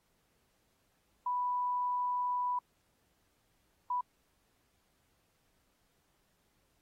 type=tone bursts at uneven times; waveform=sine; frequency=987.8 Hz; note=B5; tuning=in tune; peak=-30 dBFS; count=2; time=1.26-2.59 / 3.9-4.01 s; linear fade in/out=5 ms; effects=pink hiss -75 dBFS RMS until 6.81 s + AAC 48 kbps